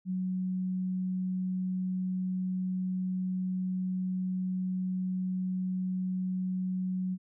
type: tone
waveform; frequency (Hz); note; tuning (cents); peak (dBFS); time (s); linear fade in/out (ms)
sine; 185; F#3; 0; -29; 0.05-7.18; 50
effects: none